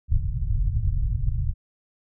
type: low-pass noise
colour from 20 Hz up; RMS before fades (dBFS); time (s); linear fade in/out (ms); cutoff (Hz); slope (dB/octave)
pink; -23; 0.08-1.54; 50; 130; 48
effects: none